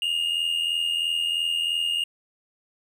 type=tone pair together; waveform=triangle; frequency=2822 / 2905 Hz; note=F7 / F#7; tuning=+17 / -32 cents; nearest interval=minor second; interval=51 cents; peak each=-22 / -28 dBFS; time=0.02-2.04 s; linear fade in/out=2 ms; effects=none